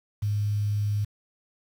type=tone with quantisation; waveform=sine; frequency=103.83 Hz; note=G#2; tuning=in tune; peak=-23 dBFS; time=0.22-1.05 s; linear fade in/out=10 ms; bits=8; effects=none